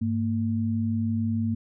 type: tone pair together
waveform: sine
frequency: 101.5 / 227.9 Hz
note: G#2 / A#3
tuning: -39 / -39 cents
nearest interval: octave + major second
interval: 1400 cents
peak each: -27 / -25 dBFS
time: 0.01-1.55 s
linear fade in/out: 10 ms
effects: none

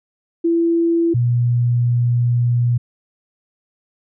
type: tone pair in turn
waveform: sine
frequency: 335.6 / 120.66 Hz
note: E4 / B2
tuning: +31 / -40 cents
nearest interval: octave + tritone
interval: 1771 cents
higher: first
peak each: -13 dBFS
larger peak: neither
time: 0.44-1.14 / 1.14-2.78 s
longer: second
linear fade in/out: 10 ms
effects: none

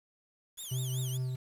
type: tone with vibrato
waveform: 10% pulse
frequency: 3300 Hz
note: G#7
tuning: 12 cents flat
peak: -33 dBFS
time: 0.57-1.18 s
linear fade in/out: 20 ms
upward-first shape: triangle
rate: 5.2 Hz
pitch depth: 240 cents each way
type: tone with tremolo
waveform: triangle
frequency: 128.3 Hz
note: C3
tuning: 34 cents flat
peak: -28 dBFS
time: 0.71-1.36 s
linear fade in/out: 10 ms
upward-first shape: triangle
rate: 4.5 Hz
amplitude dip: 30%
effects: resampled to 32000 Hz + 9-bit

